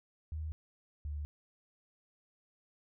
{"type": "tone pair in turn", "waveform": "sine", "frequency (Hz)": [78, 73.78], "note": ["D#2", "D2"], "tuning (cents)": [5, 9], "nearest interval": "minor second", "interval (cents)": 96, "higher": "first", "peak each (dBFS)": [-36, -36], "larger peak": "neither", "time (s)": [[0.32, 0.52], [1.05, 1.25]], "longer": "neither", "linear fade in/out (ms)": 0, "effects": []}